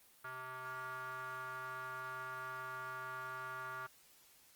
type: tone with band-pass filter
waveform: square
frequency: 128.9 Hz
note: C3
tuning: 26 cents flat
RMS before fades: -45 dBFS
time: 0.24-3.87 s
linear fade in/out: 10 ms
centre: 1300 Hz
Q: 7.2
effects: white hiss -65 dBFS RMS until 4.55 s + Opus 24 kbps